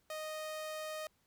sawtooth tone, 621 Hz, D#5, 3 cents flat, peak -36 dBFS, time 0.1-1.07 s, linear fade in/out 2 ms, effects pink hiss -75 dBFS RMS until 1.26 s

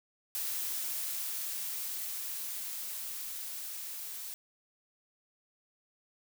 blue noise with level ramp, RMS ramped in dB -35 to -42 dBFS, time 0.35-4.34 s, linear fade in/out 0 ms, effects none

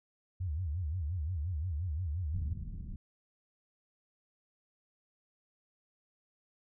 sine tone with vibrato, 82.41 Hz, E2, in tune, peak -32 dBFS, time 0.4-2.54 s, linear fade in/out 10 ms, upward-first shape sine, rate 5.7 Hz, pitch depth 240 cents each way
pink low-pass noise, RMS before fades -41 dBFS, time 2.34-2.96 s, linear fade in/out 2 ms, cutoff 180 Hz, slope 24 dB/octave
effects none

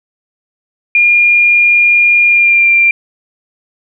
sine tone with pitch glide, 2415 to 2376 Hz, D7 to D7, +48 to +20 cents, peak -5 dBFS, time 0.95-2.91 s, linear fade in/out 2 ms, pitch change -28 cents, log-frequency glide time 2.26-2.7 s, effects none

